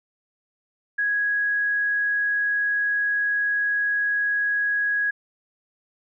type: tone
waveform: sine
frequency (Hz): 1661.2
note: G#6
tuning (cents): 0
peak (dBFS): -20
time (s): 0.98-5.11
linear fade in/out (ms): 10
effects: none